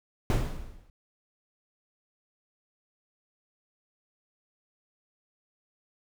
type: noise with exponential decay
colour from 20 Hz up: brown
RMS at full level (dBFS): -19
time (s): 0.3-0.9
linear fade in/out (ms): 1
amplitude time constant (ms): 130
effects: none